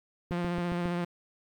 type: click train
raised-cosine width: 3 ms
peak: -23 dBFS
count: 5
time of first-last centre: 0.31-0.856 s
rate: 7.32 Hz
type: tone with vibrato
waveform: sawtooth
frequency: 174.61 Hz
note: F3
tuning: in tune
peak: -25 dBFS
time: 0.31-1.05 s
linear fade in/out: 10 ms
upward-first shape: sine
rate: 15 Hz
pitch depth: 21 cents each way
effects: low-pass 3000 Hz 12 dB/octave + 10-bit